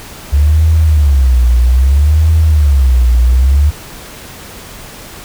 sine tone with vibrato, 69.3 Hz, C#2, in tune, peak -5 dBFS, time 0.32-3.71 s, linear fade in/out 20 ms, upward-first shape sine, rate 0.62 Hz, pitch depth 250 cents each way, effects pink hiss -31 dBFS RMS until 5.24 s

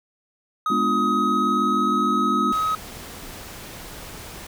triangle tone with pitch glide, 1260 to 1270.2 Hz, D#6 to D#6, +21 to +35 cents, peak -18 dBFS, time 0.66-2.75 s, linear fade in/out 2 ms, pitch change +14 cents, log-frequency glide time 0.91-1.87 s
sine chord, G# diminished seventh, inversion none, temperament equal, 207.7 / 246.9 / 293.7 / 349.2 Hz, G#3 / B3 / D4 / F4, 0 / 0 / 0 / 0 cents, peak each -26 / -26 / -28 / -29 dBFS, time 0.7-2.52 s, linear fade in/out 5 ms
pink noise, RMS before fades -38 dBFS, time 2.52-4.47 s, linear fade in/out 5 ms
effects none

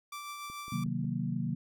sawtooth tone with tremolo, 1170 Hz, D6, 7 cents flat, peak -35 dBFS, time 0.12-0.84 s, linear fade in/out 5 ms, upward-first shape triangle, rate 6.9 Hz, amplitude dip 35%
click train, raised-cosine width 3 ms, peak -38 dBFS, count 4, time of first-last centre 0.5-1.044 s, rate 5.51 Hz
sine chord, C half-diminished seventh, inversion none, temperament equal, 130.81 / 155.56 / 185 / 233.1 Hz, C3 / Eb3 / Gb3 / Bb3, 0 / 0 / 0 / 0 cents, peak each -36 dBFS, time 0.72-1.55 s, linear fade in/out 5 ms
effects none

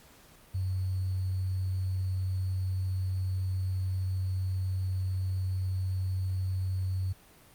sine tone with sample-and-hold, 93.6 Hz, F#2, 20 cents sharp, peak -28 dBFS, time 0.54-7.13 s, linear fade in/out 10 ms, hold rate 4410 Hz, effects pink hiss -57 dBFS RMS until 7.54 s + Opus 48 kbps

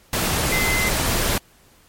sine tone in noise, 2058 Hz, C7, 29 cents flat, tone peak -21 dBFS, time 0.52-0.89 s, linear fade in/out 2 ms, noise pink, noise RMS -21 dBFS, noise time 0.13-1.38 s, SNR -3 dB, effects pink hiss -54 dBFS RMS until 1.88 s + MP3 64 kbps

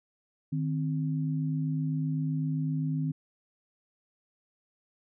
sine tone pair together, 154.1 / 261.9 Hz, D#3 / C4, -16 / +2 cents, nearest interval major sixth, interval 918 cents, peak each -28 / -33 dBFS, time 0.52-3.12 s, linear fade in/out 10 ms, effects none

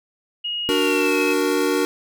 sine tone with pitch glide, 2877 to 2578 Hz, F#7 to E7, -49 to -39 cents, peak -23 dBFS, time 0.44-1.34 s, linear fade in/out 10 ms, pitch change -190 cents, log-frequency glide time 0.71-1.16 s
square chord, D augmented, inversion none, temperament equal, 293.7 / 370 / 466.2 Hz, D4 / F#4 / A#4, 0 / 0 / 0 cents, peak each -23 dBFS, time 0.69-1.85 s, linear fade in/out 0 ms
effects none

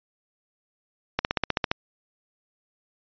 slowing click train, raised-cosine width 0.3 ms, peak -6 dBFS, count 9, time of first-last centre 1.19-1.715 s, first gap 59 ms, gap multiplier 1.03, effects resampled to 11025 Hz

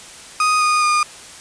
35% pulse tone with pitch steps, 1244.5 / 1230.9 / 1217.5 Hz, D#6 / D#6 / D#6, 0 / -19 / -38 cents, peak -12 dBFS, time 0.4-1.03 s, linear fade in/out 2 ms, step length 210 ms, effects white hiss -38 dBFS RMS until 1.4 s + resampled to 22050 Hz

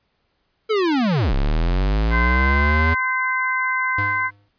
square linear two-way sweep, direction down then up, 451.5 to 32.7 to 82.4 Hz, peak -17 dBFS, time 0.69-2.95 s, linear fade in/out 20 ms, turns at 1.34 s
harmonic tone, 515 Hz, C5, 28 cents flat, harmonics 2 / 3 / 4, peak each -23 / -23 / -23 dBFS, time 2.1-4.31 s, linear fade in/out 50 ms
square tone with exponential decay, 101.5 Hz, G#2, 39 cents flat, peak -23 dBFS, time 3.98-4.49 s, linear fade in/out 5 ms, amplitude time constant 110 ms
effects pink hiss -68 dBFS RMS until 4.58 s + resampled to 11025 Hz

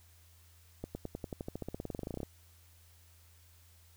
accelerating click train, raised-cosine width 2 ms, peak -25 dBFS, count 24, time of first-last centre 0.84-2.232 s, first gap 110 ms, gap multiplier 0.94, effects added 84 Hz sine -60 dBFS peak until 3.96 s + white hiss -65 dBFS RMS until 3.96 s

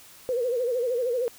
sine tone with vibrato, 489.6 Hz, B4, 15 cents flat, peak -23 dBFS, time 0.29-1.28 s, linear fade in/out 0 ms, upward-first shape sine, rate 13 Hz, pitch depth 100 cents each way, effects white hiss -50 dBFS RMS until 1.38 s

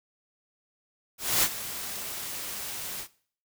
white noise with ADSR envelope, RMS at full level -22 dBFS, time 1.18-3.08 s, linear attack 250 ms, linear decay 53 ms, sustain -14 dB, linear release 77 ms, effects noise-tail reverb RT60 0.5 s tail -19 dB re dry

